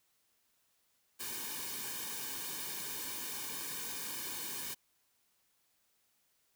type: noise with comb filter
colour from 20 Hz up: white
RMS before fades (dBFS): -41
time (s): 1.19-4.75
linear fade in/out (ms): 20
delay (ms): 1.5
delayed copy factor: -0.85
effects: white hiss -75 dBFS RMS until 6.55 s